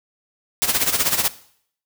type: noise with tremolo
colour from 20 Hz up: white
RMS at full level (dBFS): -17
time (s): 0.62-1.28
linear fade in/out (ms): 0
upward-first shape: sine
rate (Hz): 16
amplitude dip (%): 75
effects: noise-tail reverb RT60 0.6 s tail -17 dB re dry